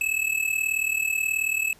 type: tone with amplitude modulation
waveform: square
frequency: 2600 Hz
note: E7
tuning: 24 cents flat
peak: -20 dBFS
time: 0.01-1.73 s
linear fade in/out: 2 ms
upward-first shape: sine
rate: 38.5 Hz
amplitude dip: 80%
effects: pink hiss -54 dBFS RMS until 1.79 s + resampled to 32000 Hz